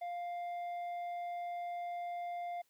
sine tone with tanh clipping, 700 Hz, F5, 4 cents sharp, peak -39 dBFS, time 0.01-2.62 s, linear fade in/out 10 ms, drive 6 dB, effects white hiss -75 dBFS RMS until 2.69 s

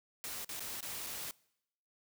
white noise with dropouts, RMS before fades -42 dBFS, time 0.24-1.31 s, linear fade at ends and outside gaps 0 ms, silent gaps 0.446-0.492 / 0.595-0.605 / 0.806-0.828 / 1.065-1.069 s, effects noise-tail reverb RT60 0.8 s tail -24 dB re dry

